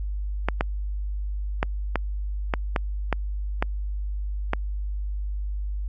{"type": "clicks", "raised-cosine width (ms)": 0.5, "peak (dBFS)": -7, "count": 9, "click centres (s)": [0.486, 0.609, 1.629, 1.957, 2.538, 2.762, 3.127, 3.625, 4.534], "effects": ["added 50 Hz sine -26 dBFS peak until 5.88 s", "AAC 64 kbps"]}